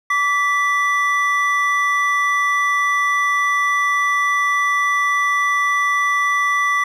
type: tone pair together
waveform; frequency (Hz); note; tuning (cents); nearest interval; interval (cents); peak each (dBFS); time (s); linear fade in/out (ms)
triangle; 1155.4 / 1975.5; D6 / B6; -29 / 0; major sixth; 929; -16; 0.1-6.84; 5
effects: none